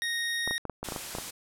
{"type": "tone", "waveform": "25% pulse", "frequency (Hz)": 1864.7, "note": "A#6", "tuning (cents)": 0, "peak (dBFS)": -25, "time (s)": [0.02, 0.58], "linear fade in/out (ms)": 0}
{"type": "clicks", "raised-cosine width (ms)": 1, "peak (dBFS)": -20, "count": 10, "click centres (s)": [0.476, 0.51, 0.653, 0.697, 0.83, 0.887, 0.922, 0.962, 1.151, 1.185]}
{"type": "noise", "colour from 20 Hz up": "white", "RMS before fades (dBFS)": -38, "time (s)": [0.84, 1.31], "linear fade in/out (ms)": 10}
{"effects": ["low-pass 12000 Hz 12 dB/octave"]}